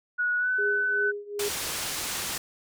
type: tone with pitch glide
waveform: sine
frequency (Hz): 1461 to 1505.5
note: F#6 to F#6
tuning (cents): -22 to +30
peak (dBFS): -23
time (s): 0.18-1.12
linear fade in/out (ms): 20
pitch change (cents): +52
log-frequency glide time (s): 0.38-0.5
type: tone with tremolo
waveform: sine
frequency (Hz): 410.6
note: G#4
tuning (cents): -20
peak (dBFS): -26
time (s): 0.58-1.49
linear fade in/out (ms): 10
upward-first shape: triangle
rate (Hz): 2.6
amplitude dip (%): 90
type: low-pass noise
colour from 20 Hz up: white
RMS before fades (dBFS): -32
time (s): 1.39-2.38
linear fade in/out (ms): 5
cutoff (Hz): 10000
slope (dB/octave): 12
effects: none